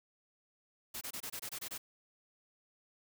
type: noise bursts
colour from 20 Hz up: white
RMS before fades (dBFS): -42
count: 9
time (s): 0.94-1.78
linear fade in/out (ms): 10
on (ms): 72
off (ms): 24
effects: none